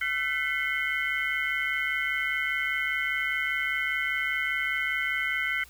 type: tone cluster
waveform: sine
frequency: 1349 / 1516 / 2007 / 2152 / 3059 Hz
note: E6 / F#6 / B6 / C7 / G7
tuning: +40 / +42 / +27 / +48 / -43 cents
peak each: -38 / -32 / -30 / -30 / -39 dBFS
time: 0.01-5.64 s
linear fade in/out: 5 ms
effects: added 60 Hz sine -54 dBFS peak until 5.69 s + white hiss -54 dBFS RMS until 5.69 s